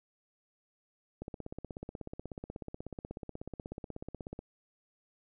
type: click train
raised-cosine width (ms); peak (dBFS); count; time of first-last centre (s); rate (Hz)
2; -27; 53; 1.22-4.391; 16.4
effects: none